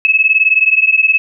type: beating tone pair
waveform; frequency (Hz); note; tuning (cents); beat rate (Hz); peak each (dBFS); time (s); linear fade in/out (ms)
sine; 2577 / 2596; E7 / E7; -40 / -27; 19; -11; 0.05-1.18; 0
effects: none